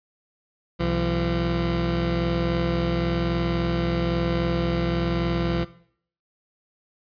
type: tone pair together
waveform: 20% pulse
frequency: 63.68 / 170 Hz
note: C2 / F3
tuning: -46 / -46 cents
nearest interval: octave + perfect fourth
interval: 1700 cents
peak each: -22 / -19 dBFS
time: 0.79-5.65 s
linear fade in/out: 20 ms
effects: noise-tail reverb RT60 0.6 s tail -17 dB re dry + resampled to 11025 Hz